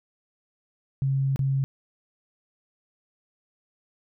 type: tone with dropouts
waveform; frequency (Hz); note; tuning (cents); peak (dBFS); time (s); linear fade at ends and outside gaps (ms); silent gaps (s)
sine; 135.7; C#3; -36; -21; 1.02-1.64; 0; 1.36-1.392
effects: none